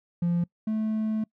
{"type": "tone pair in turn", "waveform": "triangle", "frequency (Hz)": [172.8, 217.7], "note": ["F3", "A3"], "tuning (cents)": [-18, -18], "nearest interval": "major third", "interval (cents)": 400, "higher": "second", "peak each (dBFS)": [-19, -22], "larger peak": "first", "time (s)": [[0.22, 0.44], [0.67, 1.24]], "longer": "second", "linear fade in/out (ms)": 5, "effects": ["noise-tail reverb RT60 0.1 s tail -25 dB re dry", "tanh soft clip ceiling -17 dBFS"]}